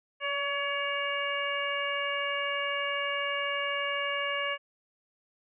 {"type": "harmonic tone with a mistuned harmonic", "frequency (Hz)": 564, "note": "C#5", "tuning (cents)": 30, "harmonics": [1, 2, 3, 4, 5], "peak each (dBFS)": [-35, -35, -35, -35, -35], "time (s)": [0.2, 4.58], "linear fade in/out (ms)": 50, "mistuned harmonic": 1, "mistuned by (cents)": 17, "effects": []}